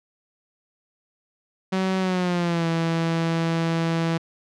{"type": "tone with pitch glide", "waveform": "sawtooth", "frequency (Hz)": [188.7, 165.22], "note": ["F#3", "E3"], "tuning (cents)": [34, 4], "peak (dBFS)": -17, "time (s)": [1.72, 4.18], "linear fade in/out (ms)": 10, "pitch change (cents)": -230, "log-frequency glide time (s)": [1.99, 2.67], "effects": ["low-pass 5000 Hz 12 dB/octave"]}